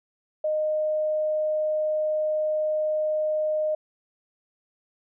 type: tone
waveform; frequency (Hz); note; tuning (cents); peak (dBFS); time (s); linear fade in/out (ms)
sine; 616; D#5; -17; -22; 0.44-3.75; 5
effects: none